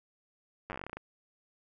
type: slowing click train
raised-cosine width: 0.5 ms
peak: -24 dBFS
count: 14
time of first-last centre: 0.7-0.97 s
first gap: 9 ms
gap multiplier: 1.13
effects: none